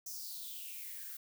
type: noise with high-pass filter sweep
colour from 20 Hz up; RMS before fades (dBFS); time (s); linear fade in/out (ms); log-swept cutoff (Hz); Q
violet; -45; 0.06-1.17; 5; 6000 to 1400; 6.2
effects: none